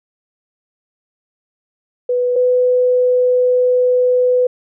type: tone pair in turn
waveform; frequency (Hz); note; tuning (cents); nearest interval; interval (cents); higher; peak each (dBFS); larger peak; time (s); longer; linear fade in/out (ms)
sine; 493.9 / 499.4; B4 / B4; 0 / +19; unison; 19; second; -13 / -10; second; 2.09-2.36 / 2.36-4.47; second; 5
effects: none